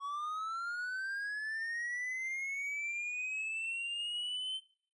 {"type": "linear sweep", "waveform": "triangle", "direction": "up", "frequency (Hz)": [1108.7, 3098], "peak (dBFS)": -34, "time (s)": [0, 4.61], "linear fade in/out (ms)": 50, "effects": ["noise-tail reverb RT60 0.5 s tail -20 dB re dry", "resampled to 24000 Hz"]}